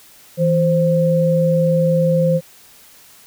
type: tone pair together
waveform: sine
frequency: 163.93 / 523.3 Hz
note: E3 / C5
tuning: -9 / 0 cents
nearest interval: octave + minor sixth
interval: 2009 cents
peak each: -15 dBFS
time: 0.37-2.41 s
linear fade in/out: 50 ms
effects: white hiss -46 dBFS RMS until 3.26 s